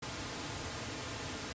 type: noise with comb filter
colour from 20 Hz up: pink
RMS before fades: -40 dBFS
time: 0.02-1.53 s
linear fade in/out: 10 ms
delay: 5.3 ms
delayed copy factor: -0.5
effects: high-pass 80 Hz 12 dB/octave + resampled to 16000 Hz